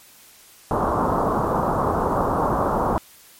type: low-pass noise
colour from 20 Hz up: white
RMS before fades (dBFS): -21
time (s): 0.71-2.98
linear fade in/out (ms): 0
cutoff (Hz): 1200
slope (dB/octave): 48
effects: white hiss -49 dBFS RMS until 3.39 s + MP3 64 kbps